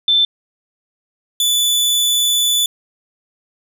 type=tone pair in turn; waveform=sine / sawtooth; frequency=3540 / 3477 Hz; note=A7 / A7; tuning=+10 / -21 cents; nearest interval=unison; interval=31 cents; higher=first; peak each=-10 dBFS; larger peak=neither; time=0.08-0.25 / 1.4-2.66 s; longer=second; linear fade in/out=2 ms; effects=none